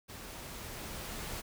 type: noise with level ramp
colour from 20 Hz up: pink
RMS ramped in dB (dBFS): -47 to -40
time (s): 0.08-1.42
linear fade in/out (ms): 20
effects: none